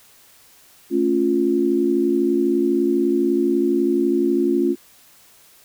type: chord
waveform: sine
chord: A augmented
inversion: none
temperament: equal with one note detuned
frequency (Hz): 221 / 277.2 / 349.2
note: A3 / C#4 / E#4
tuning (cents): +8 / 0 / 0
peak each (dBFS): -24 / -20 / -18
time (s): 0.9-4.76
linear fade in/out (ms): 50
effects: white hiss -51 dBFS RMS until 5.64 s